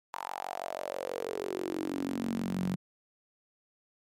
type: tone with high-pass filter sweep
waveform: sawtooth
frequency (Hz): 46.17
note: F#1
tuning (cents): -3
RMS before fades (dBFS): -35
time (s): 0.13-2.76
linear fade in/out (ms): 10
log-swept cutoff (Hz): 950 to 170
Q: 6.2
effects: MP3 96 kbps